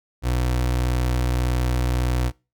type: tone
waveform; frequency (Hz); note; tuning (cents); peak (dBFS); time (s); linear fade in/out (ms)
30% pulse; 61.74; B1; 0; -17; 0.22-2.32; 50
effects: noise-tail reverb RT60 0.3 s tail -24 dB re dry